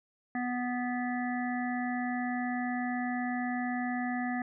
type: harmonic tone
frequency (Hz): 246.9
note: B3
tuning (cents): 0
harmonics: 1 / 3 / 5 / 7 / 8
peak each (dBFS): -32 / -36 / -46 / -40 / -42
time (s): 0.35-4.42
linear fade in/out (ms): 2
effects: none